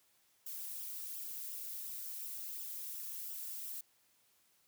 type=noise with flanger; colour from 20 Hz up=violet; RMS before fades=-44 dBFS; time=0.46-3.81 s; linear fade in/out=5 ms; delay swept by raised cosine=0.45 to 2.65 ms; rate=2.8 Hz; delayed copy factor=-0.55; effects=white hiss -72 dBFS RMS until 4.67 s + high-pass 60 Hz 12 dB/octave